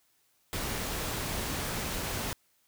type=noise; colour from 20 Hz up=pink; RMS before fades=-34 dBFS; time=0.53-2.33 s; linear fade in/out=0 ms; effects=white hiss -70 dBFS RMS until 2.67 s